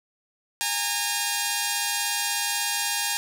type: tone pair together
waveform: 5% pulse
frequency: 818 / 918.2 Hz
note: G#5 / A#5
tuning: -26 / -26 cents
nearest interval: major second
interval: 200 cents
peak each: -15 dBFS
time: 0.61-3.17 s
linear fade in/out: 0 ms
effects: none